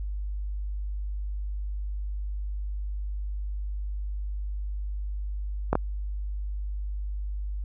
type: clicks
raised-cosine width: 1 ms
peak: -8 dBFS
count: 2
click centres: 5.73 / 5.754 s
effects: added 50 Hz sine -29 dBFS peak until 7.64 s